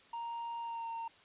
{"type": "tone with pitch glide", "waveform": "triangle", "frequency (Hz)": [932.3, 917.3], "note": ["A#5", "A#5"], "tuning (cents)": [0, -28], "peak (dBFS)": -36, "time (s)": [0.13, 1.08], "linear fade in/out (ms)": 5, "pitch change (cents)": -28, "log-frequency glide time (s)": [0.6, 0.88], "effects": ["white hiss -61 dBFS RMS until 1.24 s", "resampled to 8000 Hz"]}